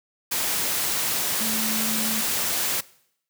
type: tone in noise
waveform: sine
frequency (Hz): 219.7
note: A3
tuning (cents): -2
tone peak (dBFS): -30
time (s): 1.4-2.21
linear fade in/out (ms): 10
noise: white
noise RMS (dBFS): -25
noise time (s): 0.31-2.81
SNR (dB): -8
effects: noise-tail reverb RT60 0.7 s tail -21 dB re dry + high-pass 100 Hz 12 dB/octave